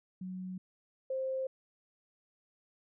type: tone pair in turn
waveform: sine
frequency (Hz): 185 / 526.3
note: F#3 / C5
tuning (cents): 0 / +10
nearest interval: octave + tritone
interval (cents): 1810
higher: second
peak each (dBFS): -38 / -32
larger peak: second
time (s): 0.21-0.58 / 1.1-1.47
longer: neither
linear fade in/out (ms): 5
effects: none